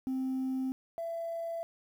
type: tone pair in turn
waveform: sine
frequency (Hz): 261.6 / 668.6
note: C4 / E5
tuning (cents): 0 / +24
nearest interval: octave + major third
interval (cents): 1624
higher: second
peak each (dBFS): -28 / -33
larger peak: first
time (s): 0.07-0.72 / 0.98-1.63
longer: neither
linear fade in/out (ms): 0
effects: tanh soft clip ceiling -29 dBFS + 10-bit